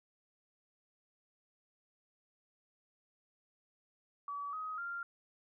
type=tone with pitch steps; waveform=sine; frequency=1143 / 1260.9 / 1391 Hz; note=D6 / D#6 / F6; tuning=-47 / +23 / -7 cents; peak=-38 dBFS; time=4.28-5.03 s; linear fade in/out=2 ms; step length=250 ms; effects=none